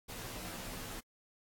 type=noise with comb filter; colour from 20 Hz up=pink; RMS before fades=-44 dBFS; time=0.08-1.01 s; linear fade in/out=20 ms; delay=14 ms; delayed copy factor=-0.8; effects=AAC 64 kbps